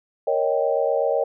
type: chord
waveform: sine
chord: Eb dominant seventh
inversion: second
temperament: equal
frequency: 466.2 / 554.4 / 622.3 / 784 Hz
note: Bb4 / Db5 / Eb5 / G5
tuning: 0 / 0 / 0 / 0 cents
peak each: -24 / -22 / -24 / -28 dBFS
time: 0.27-1.24 s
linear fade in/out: 5 ms
effects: none